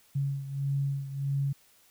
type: beating tone pair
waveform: sine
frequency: 138.59 / 140.19 Hz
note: C#3 / C#3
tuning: 0 / +20 cents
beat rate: 1.6 Hz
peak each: -29 / -34 dBFS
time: 0.15-1.53 s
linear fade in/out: 10 ms
effects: white hiss -62 dBFS RMS until 1.9 s